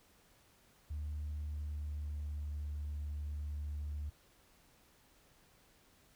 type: tone with pitch glide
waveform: sine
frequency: 75 to 73.88 Hz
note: D2 to D2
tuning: +37 to +11 cents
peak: -36 dBFS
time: 0.9-4.1 s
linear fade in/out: 10 ms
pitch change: -26 cents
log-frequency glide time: 1.17-2.52 s
effects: tanh soft clip ceiling -35 dBFS + pink hiss -67 dBFS RMS until 6.15 s